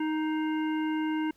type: harmonic tone with a mistuned harmonic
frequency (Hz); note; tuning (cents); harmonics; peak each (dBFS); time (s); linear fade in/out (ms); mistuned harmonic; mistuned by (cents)
311.7; D#4; +3; 1 / 3 / 5 / 7 / 9; -27 / -37 / -41 / -44 / -46; 0-1.31; 5; 7; -49
effects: pink hiss -66 dBFS RMS until 1.36 s